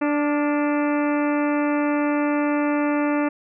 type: harmonic tone with a mistuned harmonic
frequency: 293.7 Hz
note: D4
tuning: in tune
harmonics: 1 / 2 / 3 / 4 / 5 / 6 / 7 / 8 / 9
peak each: -20 / -26 / -30 / -32 / -34 / -36 / -37 / -38 / -39 dBFS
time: 0.01-3.29 s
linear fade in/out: 10 ms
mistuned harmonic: 5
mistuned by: -46 cents
effects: none